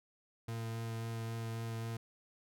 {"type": "tone with vibrato", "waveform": "40% pulse", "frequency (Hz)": 113.9, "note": "A#2", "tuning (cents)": -40, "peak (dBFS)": -37, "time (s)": [0.48, 1.97], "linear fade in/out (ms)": 5, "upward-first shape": "sine", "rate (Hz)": 3.7, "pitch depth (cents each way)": 11, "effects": []}